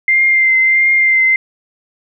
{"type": "tone with vibrato", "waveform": "sine", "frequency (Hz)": 2093, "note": "C7", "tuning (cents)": 0, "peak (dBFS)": -8, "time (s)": [0.08, 1.36], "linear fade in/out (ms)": 2, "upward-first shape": "triangle", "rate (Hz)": 1.5, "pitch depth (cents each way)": 25, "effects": []}